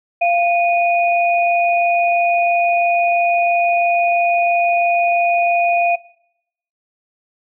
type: tone pair together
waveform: sine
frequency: 693 / 2470 Hz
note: F5 / D#7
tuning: -14 / -13 cents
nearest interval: octave + minor seventh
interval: 2201 cents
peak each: -13 / -18 dBFS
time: 0.21-5.96 s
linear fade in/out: 10 ms
effects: noise-tail reverb RT60 0.8 s tail -22 dB re dry